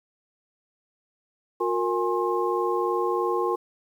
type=tone cluster; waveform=sine; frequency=360.2 / 463.3 / 827 / 1065 Hz; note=F#4 / A#4 / G#5 / C6; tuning=-46 / -11 / -8 / +30 cents; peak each=-26 / -27 / -31 / -28 dBFS; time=1.6-3.56 s; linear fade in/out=10 ms; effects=9-bit